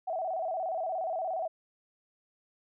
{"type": "tone with vibrato", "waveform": "sine", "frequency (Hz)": 699, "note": "F5", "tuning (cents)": 1, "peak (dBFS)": -30, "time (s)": [0.07, 1.48], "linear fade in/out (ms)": 10, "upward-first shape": "square", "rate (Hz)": 17, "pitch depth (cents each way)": 120, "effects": []}